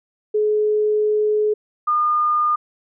sine tone pair in turn, 424.3 / 1215.1 Hz, G#4 / D#6, +37 / -41 cents, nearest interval octave + tritone, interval 1822 cents, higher second, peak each -15 dBFS, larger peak neither, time 0.34-1.54 / 1.87-2.56 s, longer first, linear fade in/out 10 ms, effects none

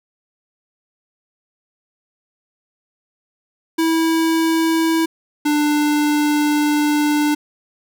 square tone pair in turn, 325.8 / 296.9 Hz, E4 / D4, -20 / +19 cents, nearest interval major second, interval 161 cents, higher first, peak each -15 dBFS, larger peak neither, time 3.78-5.06 / 5.45-7.35 s, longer second, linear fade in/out 10 ms, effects none

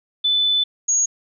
sine tone pair in turn, 3503 / 6640 Hz, A7 / G#8, -8 / -1 cents, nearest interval major seventh, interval 1107 cents, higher second, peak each -15 dBFS, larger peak neither, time 0.24-0.64 / 0.88-1.06 s, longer first, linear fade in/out 10 ms, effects none

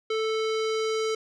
square tone with low-pass filter sweep, 440 Hz, A4, in tune, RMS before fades -27 dBFS, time 0.1-1.15 s, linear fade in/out 5 ms, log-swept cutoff 3900 to 5900 Hz, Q 1.5, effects none

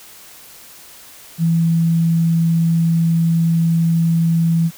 sine tone, 165.7 Hz, E3, 9 cents sharp, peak -12 dBFS, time 1.38-4.71 s, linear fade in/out 50 ms, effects white hiss -41 dBFS RMS until 4.77 s

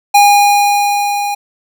square tone with level ramp, 816 Hz, G#5, 31 cents flat, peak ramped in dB -4 to -16 dBFS, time 0.14-1.35 s, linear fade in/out 10 ms, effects none

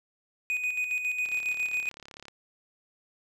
triangle tone with tremolo, 2489 Hz, D#7, in tune, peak -24 dBFS, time 0.5-1.89 s, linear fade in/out 0 ms, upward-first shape square, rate 7.3 Hz, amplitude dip 50%
click train, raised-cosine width 0.2 ms, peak -28 dBFS, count 37, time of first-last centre 1.26-2.283 s, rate 35.2 Hz
effects none

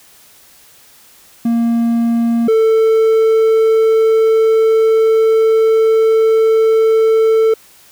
triangle tone pair in turn, 232.7 / 444.3 Hz, A#3 / A4, -3 / +17 cents, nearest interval major seventh, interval 1120 cents, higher second, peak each -9 / -6 dBFS, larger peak second, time 1.45-2.48 / 2.48-7.54 s, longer second, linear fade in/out 5 ms, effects white hiss -45 dBFS RMS until 7.91 s

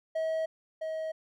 triangle tone pair in turn, 641 / 635.8 Hz, E5 / D#5, -49 / +37 cents, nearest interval unison, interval 14 cents, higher first, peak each -26 / -30 dBFS, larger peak first, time 0.15-0.46 / 0.81-1.12 s, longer neither, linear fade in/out 10 ms, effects none

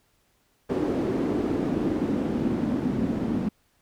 pink noise with band-pass filter sweep, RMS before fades -26 dBFS, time 0.69-3.49 s, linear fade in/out 10 ms, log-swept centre 340 to 220 Hz, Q 2.9, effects pink hiss -67 dBFS RMS until 3.81 s

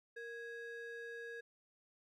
triangle ring-modulated tone, 1061 Hz, C6, 24 cents sharp, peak -40 dBFS, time 0.16-1.41 s, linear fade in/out 10 ms, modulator 595 Hz, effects none

